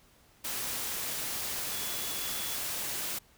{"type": "tone in noise", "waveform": "sine", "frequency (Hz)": 3400, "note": "G#7", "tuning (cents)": 40, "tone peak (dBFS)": -43, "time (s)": [1.72, 2.56], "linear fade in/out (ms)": 10, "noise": "white", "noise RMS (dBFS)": -35, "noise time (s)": [0.44, 3.19], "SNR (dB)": -11, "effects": ["pink hiss -62 dBFS RMS until 3.37 s"]}